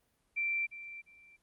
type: tone with echo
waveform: sine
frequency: 2349 Hz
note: D7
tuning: in tune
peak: -30 dBFS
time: 0.36-0.67 s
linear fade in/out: 20 ms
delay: 350 ms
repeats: 2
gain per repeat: -13 dB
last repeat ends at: 1.37 s
effects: pink hiss -75 dBFS RMS until 1.42 s + Opus 32 kbps